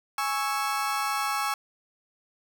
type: chord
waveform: 35% pulse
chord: C# minor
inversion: second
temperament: equal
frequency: 830.6 / 1108.7 / 1318.5 Hz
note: G#5 / C#6 / E6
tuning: 0 / 0 / 0 cents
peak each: -29 dBFS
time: 0.18-1.54 s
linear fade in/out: 2 ms
effects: none